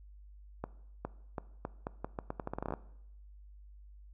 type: accelerating click train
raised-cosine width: 1 ms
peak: -22 dBFS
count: 18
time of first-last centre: 0.64-2.738 s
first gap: 410 ms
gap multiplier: 0.81
effects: noise-tail reverb RT60 0.8 s tail -19 dB re dry + added 50 Hz sine -51 dBFS peak until 4.13 s